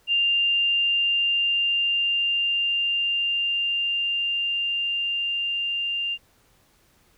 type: tone with level ramp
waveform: sine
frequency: 2794 Hz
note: F7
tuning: in tune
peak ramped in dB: -18 to -24 dBFS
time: 0.07-6.18 s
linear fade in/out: 50 ms
effects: pink hiss -61 dBFS RMS until 7.17 s